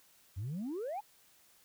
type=exponential sweep; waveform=sine; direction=up; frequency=87.31 to 880 Hz; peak=-34 dBFS; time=0.36-1.01 s; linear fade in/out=20 ms; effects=tanh soft clip ceiling -34 dBFS + white hiss -65 dBFS RMS until 1.64 s